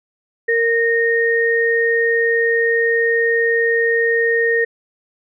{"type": "tone pair together", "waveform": "sine", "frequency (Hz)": [462.4, 1849.6], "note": ["A#4", "A#6"], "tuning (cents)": [-14, -14], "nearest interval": "2 octaves", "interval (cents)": 2400, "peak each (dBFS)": -16, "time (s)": [0.48, 4.65], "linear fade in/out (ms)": 10, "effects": []}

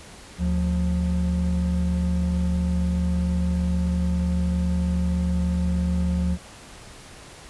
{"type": "tone pair together", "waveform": "triangle", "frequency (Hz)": [74.8, 177.91], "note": ["D2", "F3"], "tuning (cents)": [32, 32], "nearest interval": "octave + minor third", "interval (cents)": 1500, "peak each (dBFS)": -21, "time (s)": [0.38, 6.38], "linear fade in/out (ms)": 50, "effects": ["pink hiss -44 dBFS RMS until 7.49 s", "resampled to 24000 Hz"]}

